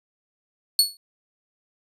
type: tone with exponential decay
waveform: sawtooth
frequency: 4400 Hz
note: C#8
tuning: 14 cents flat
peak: -8 dBFS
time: 0.79-0.97 s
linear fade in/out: 1 ms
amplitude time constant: 37 ms
effects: resampled to 32000 Hz